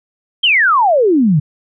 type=exponential sweep; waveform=sine; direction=down; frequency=3253 to 138.8 Hz; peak=-8 dBFS; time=0.43-1.4 s; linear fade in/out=10 ms; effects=none